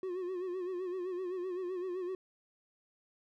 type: tone with vibrato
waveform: triangle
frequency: 364.6 Hz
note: F#4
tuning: 25 cents flat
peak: -33 dBFS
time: 0.03-2.15 s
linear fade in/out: 2 ms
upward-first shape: sine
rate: 7.8 Hz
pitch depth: 72 cents each way
effects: none